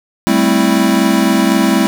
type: chord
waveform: square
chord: A minor seventh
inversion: third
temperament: equal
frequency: 196 / 220 / 261.6 / 329.6 Hz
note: G3 / A3 / C4 / E4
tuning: 0 / 0 / 0 / 0 cents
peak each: -16 dBFS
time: 0.27-1.87 s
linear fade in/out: 0 ms
effects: none